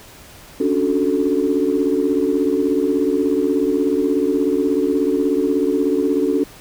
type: chord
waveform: sine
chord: D major seventh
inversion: third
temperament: equal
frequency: 277.2 / 293.7 / 370 / 440 Hz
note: C#4 / D4 / F#4 / A4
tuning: 0 / 0 / 0 / 0 cents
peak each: -20 dBFS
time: 0.6-6.44 s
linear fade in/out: 5 ms
effects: tanh soft clip ceiling -6 dBFS + pink hiss -42 dBFS RMS until 6.6 s